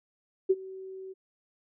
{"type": "tone with ADSR envelope", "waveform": "sine", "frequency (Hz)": 380, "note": "F#4", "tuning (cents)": 46, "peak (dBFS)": -17, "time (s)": [0.49, 1.14], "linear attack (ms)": 15, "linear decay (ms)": 41, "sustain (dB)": -22, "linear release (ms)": 24, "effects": []}